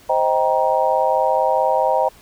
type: chord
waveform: sine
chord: C minor seventh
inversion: none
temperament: just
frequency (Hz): 523.3 / 627.9 / 784.9 / 941.9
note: C5 / Eb5 / G5 / Bb5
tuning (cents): 0 / +16 / +2 / +18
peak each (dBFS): -20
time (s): 0.09-2.09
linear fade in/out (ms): 10
effects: pink hiss -48 dBFS RMS until 2.21 s